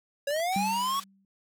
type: linear sweep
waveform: square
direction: up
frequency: 550 to 1131 Hz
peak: -27 dBFS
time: 0.27-1 s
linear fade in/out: 5 ms
type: clicks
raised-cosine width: 0.3 ms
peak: -32 dBFS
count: 3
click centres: 0.307 / 0.364 / 0.401 s
type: band-pass noise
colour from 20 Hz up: white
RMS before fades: -46 dBFS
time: 0.52-1.04 s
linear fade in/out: 5 ms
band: 950 to 7600 Hz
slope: 12 dB/octave
type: tone with exponential decay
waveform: sine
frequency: 194.5 Hz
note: G3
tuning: 13 cents flat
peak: -26 dBFS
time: 0.56-1.25 s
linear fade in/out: 2 ms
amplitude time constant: 150 ms
effects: none